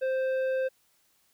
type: tone with tanh clipping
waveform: sine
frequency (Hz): 523.3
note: C5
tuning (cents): 0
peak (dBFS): -27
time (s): 0.01-0.69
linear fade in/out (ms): 20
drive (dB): 9
effects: white hiss -68 dBFS RMS until 1.33 s